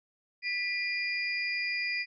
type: tone cluster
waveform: sine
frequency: 1979 / 2406 / 4865 Hz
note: B6 / D7 / D#8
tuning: +3 / +41 / -40 cents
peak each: -34 / -32 / -37 dBFS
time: 0.42-2.06 s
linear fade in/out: 50 ms
effects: none